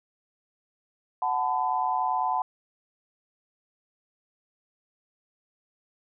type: tone cluster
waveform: sine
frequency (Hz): 739 / 877 / 1007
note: F#5 / A5 / B5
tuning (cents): -2 / -6 / +33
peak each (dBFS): -28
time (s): 1.22-2.42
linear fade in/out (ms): 2
effects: none